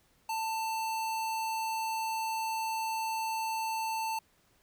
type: tone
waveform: square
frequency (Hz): 890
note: A5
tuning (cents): +20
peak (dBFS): -32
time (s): 0.29-4.19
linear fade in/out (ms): 5
effects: pink hiss -68 dBFS RMS until 4.62 s